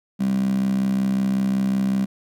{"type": "tone with high-pass filter", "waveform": "15% pulse", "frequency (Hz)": 65.41, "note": "C2", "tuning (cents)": 0, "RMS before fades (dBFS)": -21, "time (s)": [0.19, 2.06], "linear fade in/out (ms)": 20, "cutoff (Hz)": 200, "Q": 7.3, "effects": []}